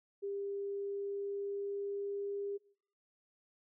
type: tone with pitch glide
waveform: sine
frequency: 399.4 to 402.2 Hz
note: G4 to G4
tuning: +32 to +44 cents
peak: -36 dBFS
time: 0.22-2.58 s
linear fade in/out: 20 ms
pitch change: +12 cents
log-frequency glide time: 0.39-2.42 s
effects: noise-tail reverb RT60 0.6 s tail -23 dB re dry